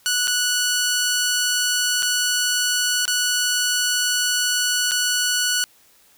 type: tone with dropouts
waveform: 10% pulse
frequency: 1474 Hz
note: F#6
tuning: 7 cents flat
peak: -10 dBFS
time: 0.06-5.64 s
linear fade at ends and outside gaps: 0 ms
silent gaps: 0.273-0.279 / 2.024-2.029 / 3.054-3.079 / 4.911-4.917 s
effects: white hiss -55 dBFS RMS until 6.17 s